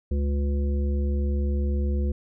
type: harmonic tone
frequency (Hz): 71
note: C#2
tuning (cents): +42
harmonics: 1 / 3 / 5 / 7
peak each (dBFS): -22 / -32 / -36 / -39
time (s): 0.11-2.12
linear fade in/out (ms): 5
effects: none